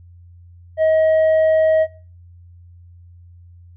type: tone with tanh clipping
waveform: sine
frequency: 634 Hz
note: D#5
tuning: 32 cents sharp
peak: -13 dBFS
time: 0.77-1.87 s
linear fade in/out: 50 ms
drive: 3 dB
effects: noise-tail reverb RT60 0.4 s tail -19 dB re dry + added 87 Hz sine -41 dBFS peak until 3.76 s